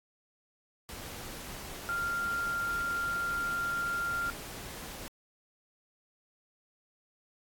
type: tone in noise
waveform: sine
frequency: 1391 Hz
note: F6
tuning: 7 cents flat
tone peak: -30 dBFS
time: 1.89-4.3 s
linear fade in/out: 0 ms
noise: pink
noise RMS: -43 dBFS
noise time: 0.89-5.08 s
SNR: +10 dB
effects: AAC 64 kbps